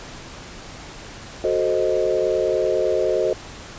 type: chord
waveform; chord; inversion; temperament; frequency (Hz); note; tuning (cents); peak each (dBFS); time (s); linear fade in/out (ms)
sine; F# diminished seventh; none; equal; 370 / 440 / 523.3 / 622.3; F#4 / A4 / C5 / Eb5; 0 / 0 / 0 / 0; -23; 1.44-3.33; 2
effects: pink hiss -38 dBFS RMS until 3.78 s + resampled to 16000 Hz